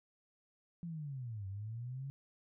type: linear two-way sweep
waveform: sine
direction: down then up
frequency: 174.61 to 94.4 to 139.9 Hz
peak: -40 dBFS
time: 0.83-2.1 s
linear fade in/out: 0 ms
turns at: 1.47 s
effects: none